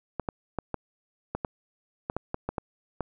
clicks, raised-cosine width 1 ms, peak -15 dBFS, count 12, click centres 0.197 / 0.288 / 0.587 / 0.743 / 1.35 / 1.448 / 2.099 / 2.166 / 2.344 / 2.49 / 2.582 / 3.007 s, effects none

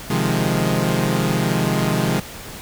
sawtooth chord, F minor seventh, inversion second, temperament equal, 130.81 / 155.56 / 174.61 / 207.7 Hz, C3 / Eb3 / F3 / Ab3, 0 / 0 / 0 / 0 cents, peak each -19 dBFS, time 0.1-2.2 s, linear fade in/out 5 ms, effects pink hiss -35 dBFS RMS until 2.61 s

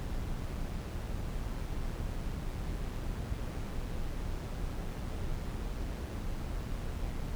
brown noise with amplitude modulation, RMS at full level -35 dBFS, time 0-7.35 s, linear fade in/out 0 ms, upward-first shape sine, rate 124 Hz, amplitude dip 30%, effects none

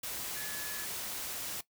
sine tone in noise, 1708 Hz, G#6, 48 cents sharp, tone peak -42 dBFS, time 0.36-0.85 s, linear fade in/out 5 ms, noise white, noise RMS -39 dBFS, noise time 0.03-1.61 s, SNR -6 dB, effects noise-tail reverb RT60 0.1 s tail -18 dB re dry

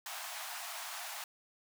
pink high-pass noise, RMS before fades -43 dBFS, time 0.06-1.24 s, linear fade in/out 2 ms, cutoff 650 Hz, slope 96 dB/octave, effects none

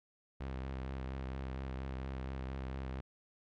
sawtooth tone with vibrato, 65.9 Hz, C2, 13 cents sharp, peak -35 dBFS, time 0.4-3.01 s, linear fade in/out 10 ms, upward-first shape sine, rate 4.3 Hz, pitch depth 32 cents each way, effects low-pass 3000 Hz 12 dB/octave

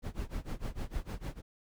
brown noise with tremolo, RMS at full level -34 dBFS, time 0.02-1.42 s, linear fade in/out 50 ms, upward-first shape sine, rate 6.6 Hz, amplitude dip 95%, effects none

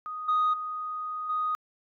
sine tone with level steps, 1244.5 Hz, D#6, in tune, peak -33 / -20 / -31 / -25 dBFS, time 0.06-1.55 s, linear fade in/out 0 ms, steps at 0.28 / 0.53 / 1.29 s, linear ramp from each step 10 ms, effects tanh soft clip ceiling -19 dBFS

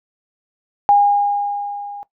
sine tone with level ramp, 814 Hz, G#5, 35 cents flat, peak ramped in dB -7 to -29 dBFS, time 0.89-2.03 s, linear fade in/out 0 ms, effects noise-tail reverb RT60 0.1 s tail -17 dB re dry

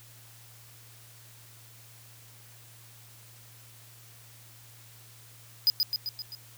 square tone with echo, 4973 Hz, D#8, 2 cents flat, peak -19 dBFS, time 5.67-5.7 s, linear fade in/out 0 ms, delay 130 ms, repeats 5, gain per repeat -4 dB, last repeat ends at 6.35 s, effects added 115 Hz sine -54 dBFS peak until 6.57 s + white hiss -54 dBFS RMS until 6.57 s

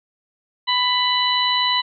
harmonic tone, 994 Hz, B5, 11 cents sharp, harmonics 1 / 2 / 3 / 4, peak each -21 / -25 / -22 / -21 dBFS, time 0.67-1.82 s, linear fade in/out 20 ms, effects none

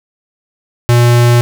square tone, 120 Hz, B2, 49 cents flat, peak -6 dBFS, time 0.89-1.41 s, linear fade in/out 0 ms, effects 8-bit

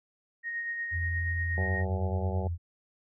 sine tone with tremolo, 1864.7 Hz, A#6, in tune, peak -30 dBFS, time 0.43-1.85 s, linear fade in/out 50 ms, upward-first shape sine, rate 8.4 Hz, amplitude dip 35%
sine tone, 85.4 Hz, F2, 38 cents flat, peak -29 dBFS, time 0.91-2.58 s, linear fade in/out 50 ms
harmonic tone, 94.6 Hz, F#2, 39 cents sharp, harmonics 1 / 2 / 4 / 5 / 6 / 7 / 8 / 9, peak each -34 / -37 / -40 / -41 / -42 / -42 / -43 / -44 dBFS, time 1.57-2.48 s, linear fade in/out 10 ms
effects none

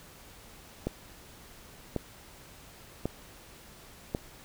click train, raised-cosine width 2 ms, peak -16 dBFS, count 4, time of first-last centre 0.87-4.149 s, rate 0.915 Hz, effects pink hiss -52 dBFS RMS until 4.44 s

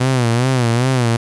sawtooth tone with vibrato, 123.47 Hz, B2, in tune, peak -9 dBFS, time 0-1.17 s, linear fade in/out 10 ms, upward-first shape sine, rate 2.5 Hz, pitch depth 120 cents each way, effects resampled to 24000 Hz + 7-bit

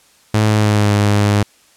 sawtooth tone with pitch glide, 107.5 to 103 Hz, A2 to G#2, -40 to -14 cents, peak -7 dBFS, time 0.34-1.43 s, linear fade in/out 5 ms, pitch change -74 cents, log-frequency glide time 0.47-0.92 s, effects white hiss -51 dBFS RMS until 1.76 s + low-pass 10000 Hz 12 dB/octave

